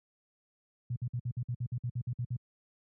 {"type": "tone bursts", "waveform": "sine", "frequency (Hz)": 121.4, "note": "B2", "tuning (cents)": -29, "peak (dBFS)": -30, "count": 13, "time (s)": [0.9, 2.365], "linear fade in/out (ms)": 5, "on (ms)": 61, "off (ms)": 56, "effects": ["high-pass 80 Hz 12 dB/octave"]}